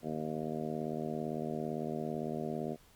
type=harmonic tone; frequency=77.78 Hz; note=D#2; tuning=in tune; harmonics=2 / 3 / 4 / 5 / 6 / 7 / 8 / 9; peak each=-42 / -39 / -45 / -41 / -45 / -47 / -44 / -45 dBFS; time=0.02-2.77 s; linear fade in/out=50 ms; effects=pink hiss -63 dBFS RMS until 2.95 s + Opus 48 kbps